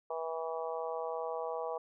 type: harmonic tone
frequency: 162.7 Hz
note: E3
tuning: 22 cents flat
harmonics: 3 / 4 / 5 / 6 / 7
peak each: -38 / -40 / -42 / -44 / -45 dBFS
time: 0.1-1.78 s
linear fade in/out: 5 ms
effects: none